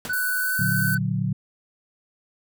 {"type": "noise with exponential decay", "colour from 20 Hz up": "pink", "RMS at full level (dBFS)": -28, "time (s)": [0.05, 0.19], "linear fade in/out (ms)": 1, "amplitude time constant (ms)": 30}
{"type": "tone with pitch glide", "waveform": "triangle", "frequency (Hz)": [1493, 1513.8], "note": ["F#6", "F#6"], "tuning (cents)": [15, 39], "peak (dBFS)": -21, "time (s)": [0.09, 0.98], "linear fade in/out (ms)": 10, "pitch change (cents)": 24, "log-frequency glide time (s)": [0.38, 0.63]}
{"type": "high-pass noise", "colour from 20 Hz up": "white", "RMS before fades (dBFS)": -30, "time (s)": [0.13, 0.95], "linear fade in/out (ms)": 5, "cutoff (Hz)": 8800, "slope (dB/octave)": 24}
{"type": "chord", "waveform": "sine", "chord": "Bb augmented", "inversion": "none", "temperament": "equal", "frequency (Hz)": [116.54, 146.83, 185], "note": ["Bb2", "D3", "F#3"], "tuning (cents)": [0, 0, 0], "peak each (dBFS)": -26, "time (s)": [0.59, 1.33], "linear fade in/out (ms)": 5}
{"effects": []}